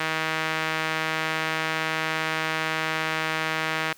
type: tone with band-pass filter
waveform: sawtooth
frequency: 158.8 Hz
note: D#3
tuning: 36 cents sharp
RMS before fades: -27 dBFS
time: 0-3.93 s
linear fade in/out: 5 ms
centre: 2000 Hz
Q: 1.2
effects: white hiss -53 dBFS RMS until 3.97 s